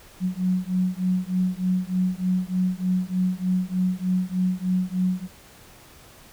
sine beating tone pair, 182.2 / 185.5 Hz, F#3 / F#3, -26 / +5 cents, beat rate 3.3 Hz, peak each -24 dBFS, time 0.2-5.28 s, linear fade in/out 50 ms, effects pink hiss -49 dBFS RMS until 6.32 s

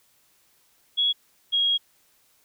sine tone pair in turn, 3347 / 3286 Hz, G#7 / G#7, +13 / -19 cents, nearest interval unison, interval 32 cents, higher first, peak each -19 dBFS, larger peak neither, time 0.97-1.13 / 1.52-1.78 s, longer second, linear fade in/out 20 ms, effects white hiss -63 dBFS RMS until 2.44 s

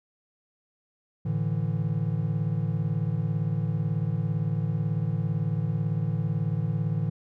triangle chord, A suspended fourth, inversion none, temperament equal, 110 / 146.83 / 164.81 Hz, A2 / D3 / E3, 0 / 0 / 0 cents, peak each -27 dBFS, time 1.25-7.1 s, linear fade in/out 10 ms, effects none

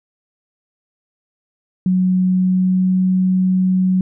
sine tone with pitch glide, 184.4 to 185.68 Hz, F#3 to F#3, -6 to +6 cents, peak -12 dBFS, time 1.86-4.01 s, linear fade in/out 2 ms, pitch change +12 cents, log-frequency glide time 2.25-3.01 s, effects none

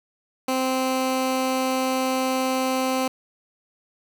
15% pulse tone, 260.4 Hz, C4, 8 cents flat, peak -15 dBFS, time 0.48-3.08 s, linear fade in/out 5 ms, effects none

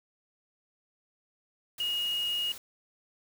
sine tone in noise, 2872 Hz, F7, 48 cents sharp, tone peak -28 dBFS, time 1.8-2.52 s, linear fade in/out 2 ms, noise white, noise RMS -45 dBFS, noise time 1.78-2.58 s, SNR +14 dB, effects none

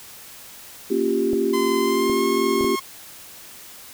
sine chord, G half-diminished seventh, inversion first, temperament equal, 233.1 / 277.2 / 349.2 / 392 Hz, Bb3 / Db4 / F4 / G4, 0 / 0 / 0 / 0 cents, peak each -26 / -26 / -24 / -21 dBFS, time 0.9-2.76 s, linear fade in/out 10 ms
clicks, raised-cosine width 2 ms, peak -17 dBFS, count 4, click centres 1.333 / 2.098 / 2.61 / 2.644 s
sawtooth tone with pitch glide, 1030 to 1079.3 Hz, C6 to C#6, -28 to -47 cents, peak -21 dBFS, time 1.53-2.8 s, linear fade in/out 10 ms, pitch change +81 cents, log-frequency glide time 1.78-2.25 s
effects white hiss -42 dBFS RMS until 3.93 s

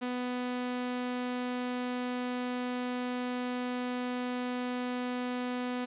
sawtooth tone, 248.3 Hz, B3, 9 cents sharp, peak -28 dBFS, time 0.01-5.86 s, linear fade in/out 20 ms, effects resampled to 8000 Hz + 10-bit

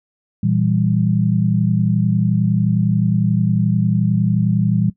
sine chord, E diminished, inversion second, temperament equal, 116.54 / 164.81 / 196 Hz, Bb2 / E3 / G3, 0 / 0 / 0 cents, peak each -18 dBFS, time 0.43-4.9 s, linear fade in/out 5 ms, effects noise-tail reverb RT60 0.1 s tail -19 dB re dry

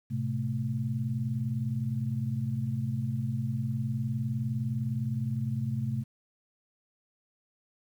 sine tone cluster, 108.9 / 128.6 / 219.3 Hz, A2 / C3 / A3, -17 / -30 / -6 cents, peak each -35 / -30 / -35 dBFS, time 0.1-6.04 s, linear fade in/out 20 ms, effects 10-bit

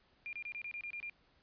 sine tone bursts, 2400 Hz, D7, 37 cents sharp, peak -40 dBFS, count 9, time 0.26-1.097 s, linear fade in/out 0 ms, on 69 ms, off 27 ms, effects pink hiss -70 dBFS RMS until 1.42 s + resampled to 11025 Hz

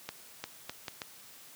accelerating click train, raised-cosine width 0.2 ms, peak -19 dBFS, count 5, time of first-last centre 0.09-1.018 s, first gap 350 ms, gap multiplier 0.73, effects white hiss -53 dBFS RMS until 1.55 s + high-pass 80 Hz 12 dB/octave

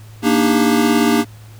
square chord, Eb major seventh, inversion second, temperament equal with one note detuned, 233.1 / 293.7 / 311.1 / 399.8 Hz, Bb3 / D4 / Eb4 / G4, 0 / 0 / 0 / +34 cents, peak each -16 / -18 / -21 / -20 dBFS, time 0.22-1.25 s, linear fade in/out 50 ms, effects added 108 Hz sine -36 dBFS peak until 1.59 s + pink hiss -47 dBFS RMS until 1.59 s

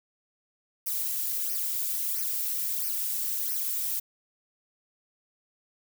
violet noise with flanger, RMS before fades -30 dBFS, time 0.86-4 s, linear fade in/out 10 ms, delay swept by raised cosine 0.26 to 2.96 ms, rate 1.5 Hz, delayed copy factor -0.95, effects none

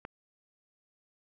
click, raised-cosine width 0.5 ms, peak -24 dBFS, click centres 0.051 s, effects none

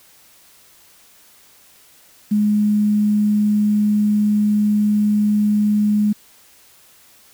sine tone with quantisation, 209.3 Hz, G#3, 14 cents sharp, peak -13 dBFS, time 2.31-6.13 s, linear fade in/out 10 ms, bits 7, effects white hiss -50 dBFS RMS until 7.33 s

